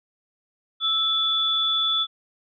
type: tone pair together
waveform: sine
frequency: 1318.5 / 3456 Hz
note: E6 / A7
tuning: 0 / -32 cents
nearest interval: octave + perfect fourth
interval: 1668 cents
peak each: -29 / -20 dBFS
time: 0.8-2.07 s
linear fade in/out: 50 ms
effects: none